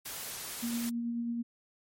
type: noise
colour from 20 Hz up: white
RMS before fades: -40 dBFS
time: 0.05-0.9 s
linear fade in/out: 10 ms
type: tone with tremolo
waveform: sine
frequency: 235.2 Hz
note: A#3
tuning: 16 cents sharp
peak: -30 dBFS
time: 0.62-1.43 s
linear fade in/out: 20 ms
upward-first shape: sine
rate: 9.2 Hz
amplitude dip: 25%
effects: MP3 64 kbps